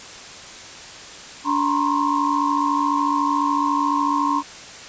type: tone cluster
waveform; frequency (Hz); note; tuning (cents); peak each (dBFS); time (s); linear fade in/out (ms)
sine; 288.6 / 938 / 1028 / 1082; D4 / A#5 / C6 / C#6; -30 / +11 / -31 / -42; -23; 1.44-4.43; 50
effects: white hiss -38 dBFS RMS until 4.88 s + resampled to 16000 Hz